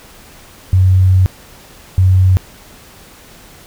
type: tone pair in turn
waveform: sine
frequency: 93.2 / 93.2 Hz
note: F#2 / F#2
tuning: +13 / +13 cents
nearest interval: unison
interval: 0 cents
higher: neither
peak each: -6 dBFS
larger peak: neither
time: 0.73-1.26 / 1.98-2.37 s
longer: first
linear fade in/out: 0 ms
effects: pink hiss -40 dBFS RMS until 3.66 s